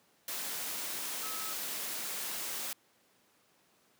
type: tone in noise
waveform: sine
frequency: 1289 Hz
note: E6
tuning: 39 cents flat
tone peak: -44 dBFS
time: 1.23-1.53 s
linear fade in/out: 2 ms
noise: white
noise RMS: -38 dBFS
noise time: 0.28-2.73 s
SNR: -9 dB
effects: pink hiss -68 dBFS RMS until 3.99 s + high-pass 200 Hz 12 dB/octave